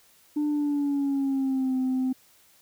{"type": "tone with pitch glide", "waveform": "sine", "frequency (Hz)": [297.1, 258.6], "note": ["D4", "C4"], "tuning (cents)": [20, -20], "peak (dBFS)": -21, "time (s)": [0.36, 2.13], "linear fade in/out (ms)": 10, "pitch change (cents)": -240, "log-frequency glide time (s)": [0.48, 1.76], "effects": ["tanh soft clip ceiling -21 dBFS", "white hiss -59 dBFS RMS until 2.61 s"]}